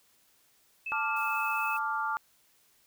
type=tone with vibrato; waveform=sine; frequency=2600 Hz; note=E7; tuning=24 cents flat; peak=-33 dBFS; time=0.86-1.77 s; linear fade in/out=5 ms; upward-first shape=sine; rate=16 Hz; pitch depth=12 cents each way
type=chord; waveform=sine; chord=D minor; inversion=second; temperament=equal; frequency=880 / 1174.7 / 1396.9 Hz; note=A5 / D6 / F6; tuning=0 / 0 / 0 cents; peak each=-33 dBFS; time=0.92-2.17 s; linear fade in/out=0 ms
type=noise; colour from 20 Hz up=violet; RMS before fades=-48 dBFS; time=1.16-1.79 s; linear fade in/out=5 ms
effects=white hiss -66 dBFS RMS until 2.86 s